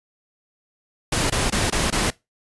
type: noise bursts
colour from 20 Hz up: pink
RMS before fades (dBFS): -21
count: 5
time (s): 1.12-2.104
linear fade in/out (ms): 5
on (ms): 180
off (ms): 21
effects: noise-tail reverb RT60 0.2 s tail -21 dB re dry + resampled to 24000 Hz